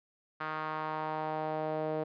sawtooth tone with band-pass filter sweep, 155.7 Hz, D#3, 2 cents sharp, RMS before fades -35 dBFS, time 0.4-2.04 s, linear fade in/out 10 ms, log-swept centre 1300 to 540 Hz, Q 2.5, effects resampled to 11025 Hz

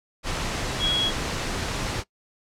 sine tone in noise, 3322 Hz, G#7, in tune, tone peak -21 dBFS, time 0.79-1.12 s, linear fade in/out 50 ms, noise pink, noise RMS -28 dBFS, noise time 0.23-2.04 s, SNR +4 dB, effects noise-tail reverb RT60 0.1 s tail -21 dB re dry + low-pass 7000 Hz 12 dB/octave

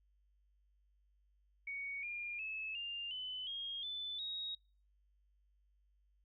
sine tone with pitch steps, 2235 / 2409 / 2597 / 2800 / 3018 / 3253 / 3507 / 3781 Hz, C#7 / D7 / E7 / F7 / F#7 / G#7 / A7 / A#7, +14 / +43 / -26 / +4 / +34 / -37 / -6 / +24 cents, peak -40 dBFS, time 1.67-4.55 s, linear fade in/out 5 ms, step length 360 ms, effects noise-tail reverb RT60 0.4 s tail -25 dB re dry + added 50 Hz sine -70 dBFS peak until 6.24 s

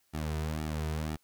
sawtooth tone with flanger, 77.5 Hz, D#2, 6 cents flat, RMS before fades -34 dBFS, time 0.13-1.17 s, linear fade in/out 20 ms, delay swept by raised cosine 1.9 to 3.7 ms, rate 2 Hz, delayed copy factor -0.8, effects white hiss -71 dBFS RMS until 1.23 s

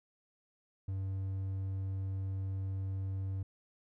triangle tone, 96.1 Hz, G2, 34 cents flat, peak -32 dBFS, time 0.88-3.43 s, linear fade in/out 5 ms, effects none

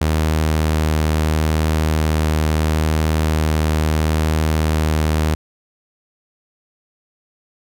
sawtooth tone with vibrato, 78 Hz, D#2, 5 cents sharp, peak -11 dBFS, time 0.01-5.35 s, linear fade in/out 5 ms, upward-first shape triangle, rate 0.74 Hz, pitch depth 9 cents each way, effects none

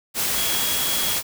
sine tone in noise, 3322 Hz, G#7, in tune, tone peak -28 dBFS, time 0.33-1.2 s, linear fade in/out 50 ms, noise white, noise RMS -23 dBFS, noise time 0.14-1.23 s, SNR -8 dB, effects none

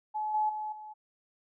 sine tone with level steps, 855 Hz, A5, 50 cents flat, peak -30 / -25 / -33 / -42 dBFS, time 0.14-0.94 s, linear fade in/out 20 ms, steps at 0.34 / 0.49 / 0.72 s, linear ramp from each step 5 ms, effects none

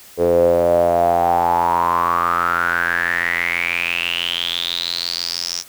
sawtooth tone with band-pass filter sweep, 86.1 Hz, F2, 24 cents flat, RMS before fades -18 dBFS, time 0.17-5.64 s, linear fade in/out 50 ms, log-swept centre 460 to 5700 Hz, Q 9.7, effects white hiss -43 dBFS RMS until 5.68 s

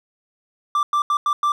triangle tone bursts at uneven times, 1176 Hz, D6, 2 cents sharp, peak -14 dBFS, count 5, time 0.75-0.83 / 0.93-1.02 / 1.1-1.17 / 1.26-1.33 / 1.43-1.52 s, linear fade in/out 2 ms, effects none

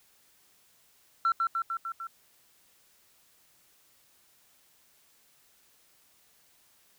sine tone with echo, 1351 Hz, E6, 42 cents sharp, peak -20 dBFS, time 1.25-1.32 s, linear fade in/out 2 ms, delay 150 ms, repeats 5, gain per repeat -3 dB, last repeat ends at 2.07 s, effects tanh soft clip ceiling -20 dBFS + white hiss -64 dBFS RMS until 6.98 s

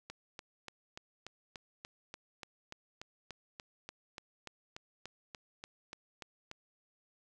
click train, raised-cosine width 0.2 ms, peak -27 dBFS, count 23, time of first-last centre 0.1-6.514 s, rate 3.43 Hz, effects none

